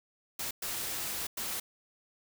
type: noise bursts at uneven times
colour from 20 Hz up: white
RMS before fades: -36 dBFS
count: 3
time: 0.39-0.51 / 0.62-1.27 / 1.37-1.6 s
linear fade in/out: 5 ms
effects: none